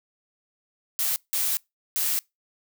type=noise bursts at uneven times; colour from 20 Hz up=blue; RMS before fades=-25 dBFS; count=3; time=0.99-1.16 / 1.33-1.57 / 1.96-2.19 s; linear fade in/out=0 ms; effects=noise-tail reverb RT60 0.2 s tail -25 dB re dry